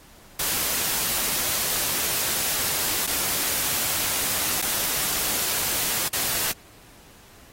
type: noise with dropouts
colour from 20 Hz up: white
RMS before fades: -25 dBFS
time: 0.39-6.52 s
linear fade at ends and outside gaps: 5 ms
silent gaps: 3.064-3.073 / 4.618-4.623 / 6.082-6.129 s
effects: pink hiss -51 dBFS RMS until 7.52 s + AAC 48 kbps